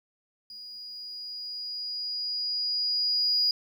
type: tone with level ramp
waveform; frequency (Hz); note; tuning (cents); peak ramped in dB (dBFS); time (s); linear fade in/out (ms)
sine; 4892; D#8; -30; -41 to -20; 0.5-3.51; 2
effects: tanh soft clip ceiling -16 dBFS + 10-bit